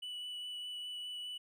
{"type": "tone with vibrato", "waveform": "triangle", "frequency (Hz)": 2960, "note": "F#7", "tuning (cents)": 0, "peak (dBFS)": -39, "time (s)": [0.02, 1.38], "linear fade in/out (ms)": 10, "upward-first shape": "sine", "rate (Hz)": 4.9, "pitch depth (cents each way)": 10, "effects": []}